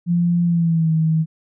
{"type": "tone with pitch glide", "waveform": "sine", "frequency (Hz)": [173, 159.56], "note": ["F3", "D#3"], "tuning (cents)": [-16, 44], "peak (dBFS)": -14, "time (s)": [0.06, 1.26], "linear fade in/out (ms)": 50, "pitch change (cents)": -140, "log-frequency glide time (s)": [0.44, 0.92], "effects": []}